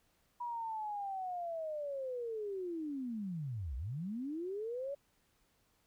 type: linear two-way sweep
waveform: sine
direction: down then up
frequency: 973 to 57.3 to 575 Hz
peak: -37 dBFS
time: 0.4-4.95 s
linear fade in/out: 10 ms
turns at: 3.76 s
effects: pink hiss -74 dBFS RMS until 5.86 s